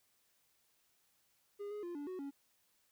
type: tone with pitch steps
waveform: triangle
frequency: 407.7 / 417.3 / 348.3 / 288.8 / 369.8 / 279.7 Hz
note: G#4 / G#4 / F4 / D4 / F#4 / C#4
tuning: -32 / +8 / -5 / -29 / -1 / +16 cents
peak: -39 dBFS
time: 1.59-2.31 s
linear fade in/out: 20 ms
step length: 120 ms
effects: white hiss -75 dBFS RMS until 2.91 s